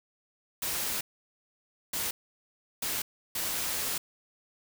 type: noise bursts at uneven times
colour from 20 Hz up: white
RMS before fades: -32 dBFS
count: 4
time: 0.62-1.01 / 1.93-2.11 / 2.82-3.02 / 3.35-3.98 s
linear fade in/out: 5 ms
effects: none